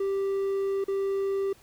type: tone with dropouts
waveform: triangle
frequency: 392 Hz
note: G4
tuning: in tune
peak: -23 dBFS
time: 0-1.53 s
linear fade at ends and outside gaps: 5 ms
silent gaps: 0.842-0.881 s
effects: pink hiss -57 dBFS RMS until 1.62 s